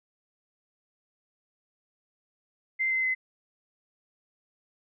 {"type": "tone with pitch steps", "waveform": "sine", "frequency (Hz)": [2081, 2062, 2043], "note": ["C7", "C7", "C7"], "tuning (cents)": [-10, -26, -42], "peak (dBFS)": -24, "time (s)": [2.79, 3.15], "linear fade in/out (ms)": 20, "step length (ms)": 120, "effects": []}